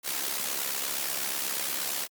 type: noise with amplitude modulation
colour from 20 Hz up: white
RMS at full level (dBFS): -28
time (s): 0.03-2.08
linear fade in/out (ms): 50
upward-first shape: sine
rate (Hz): 68.4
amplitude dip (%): 70
effects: high-pass 200 Hz 12 dB/octave + Opus 48 kbps